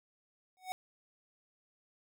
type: tone with exponential growth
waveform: square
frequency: 744 Hz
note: F#5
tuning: 9 cents sharp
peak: -33 dBFS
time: 0.57-0.72 s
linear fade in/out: 0 ms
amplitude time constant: 32 ms
effects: none